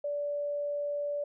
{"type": "tone", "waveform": "sine", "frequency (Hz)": 580, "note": "D5", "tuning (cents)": -22, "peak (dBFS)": -30, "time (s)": [0.04, 1.24], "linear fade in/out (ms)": 5, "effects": []}